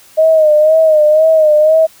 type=tone with vibrato; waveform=sine; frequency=622.3 Hz; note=D#5; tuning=in tune; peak=-5 dBFS; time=0.17-1.87 s; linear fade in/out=20 ms; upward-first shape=sine; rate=2 Hz; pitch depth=58 cents each way; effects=white hiss -43 dBFS RMS until 2 s